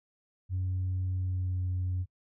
sine tone with pitch glide, 92.5 to 91.28 Hz, F#2 to F#2, 0 to -23 cents, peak -27 dBFS, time 0.49-2.06 s, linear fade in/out 50 ms, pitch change -23 cents, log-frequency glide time 1.15-1.64 s, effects noise-tail reverb RT60 0.1 s tail -22 dB re dry + tanh soft clip ceiling -26 dBFS

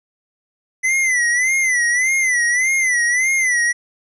square tone with vibrato, 2009 Hz, B6, 29 cents sharp, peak -15 dBFS, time 0.83-3.73 s, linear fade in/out 20 ms, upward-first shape sine, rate 1.7 Hz, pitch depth 110 cents each way, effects resampled to 24000 Hz

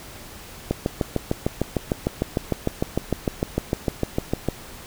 click train, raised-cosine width 2 ms, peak -7 dBFS, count 26, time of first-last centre 0.71-4.486 s, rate 6.62 Hz, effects pink hiss -41 dBFS RMS until 4.86 s

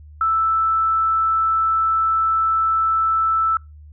sine tone, 1320 Hz, E6, 2 cents sharp, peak -15 dBFS, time 0.21-3.57 s, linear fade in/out 2 ms, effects noise-tail reverb RT60 0.2 s tail -25 dB re dry + added 75 Hz sine -39 dBFS peak until 3.92 s

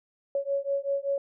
sine beating tone pair, 554.4 / 559.6 Hz, C#5 / C#5, 0 / +16 cents, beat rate 5.2 Hz, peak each -29 dBFS, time 0.35-1.18 s, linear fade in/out 2 ms, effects none

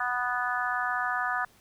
harmonic tone, 246.9 Hz, B3, in tune, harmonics 3 / 4 / 5 / 6 / 7, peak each -33 / -35 / -32 / -32 / -33 dBFS, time 0-1.45 s, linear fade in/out 5 ms, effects pink hiss -60 dBFS RMS until 1.6 s

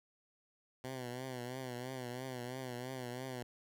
10% pulse tone with vibrato, 126.5 Hz, B2, 42 cents sharp, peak -33 dBFS, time 0.84-3.43 s, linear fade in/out 2 ms, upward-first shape triangle, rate 3 Hz, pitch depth 87 cents each way, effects none

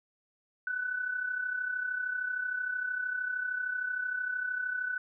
sine tone with amplitude modulation, 1496 Hz, F#6, 19 cents sharp, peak -28 dBFS, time 0.67-4.98 s, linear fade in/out 2 ms, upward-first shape sine, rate 33.1 Hz, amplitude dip 60%, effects none

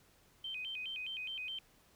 sine tone with vibrato, 2794 Hz, F7, in tune, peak -39 dBFS, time 0.44-1.59 s, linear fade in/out 5 ms, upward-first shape square, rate 4.8 Hz, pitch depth 190 cents each way, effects pink hiss -67 dBFS RMS until 1.95 s

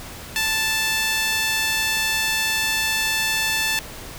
sawtooth tone with high-pass filter, 880 Hz, A5, in tune, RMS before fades -22 dBFS, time 0.36-3.79 s, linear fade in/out 0 ms, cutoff 2200 Hz, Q 1.1, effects pink hiss -37 dBFS RMS until 4.18 s

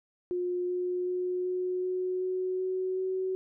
sine tone with pitch steps, 357.6 / 360.1 / 362.6 / 365.1 / 367.7 / 370.2 / 372.8 / 375.4 Hz, F4 / F#4 / F#4 / F#4 / F#4 / F#4 / F#4 / F#4, +41 / -47 / -35 / -23 / -11 / +1 / +13 / +25 cents, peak -28 dBFS, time 0.31-3.35 s, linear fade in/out 0 ms, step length 380 ms, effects none

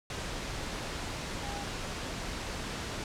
sine tone in noise, 810 Hz, G#5, 43 cents flat, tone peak -40 dBFS, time 1.43-1.64 s, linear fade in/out 2 ms, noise pink, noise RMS -37 dBFS, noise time 0.1-3.04 s, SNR -6 dB, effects low-pass 7000 Hz 12 dB/octave

